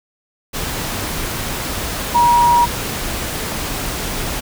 sine tone in noise, 954 Hz, A#5, 40 cents sharp, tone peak -9 dBFS, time 2.14-2.66 s, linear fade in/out 20 ms, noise pink, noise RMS -23 dBFS, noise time 0.53-4.41 s, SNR +11 dB, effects none

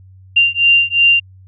sine beating tone pair, 2780 / 2782.8 Hz, F7 / F7, -9 / -7 cents, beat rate 2.8 Hz, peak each -12 / -12 dBFS, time 0.36-1.2 s, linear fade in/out 10 ms, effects added 94 Hz sine -39 dBFS peak until 1.47 s

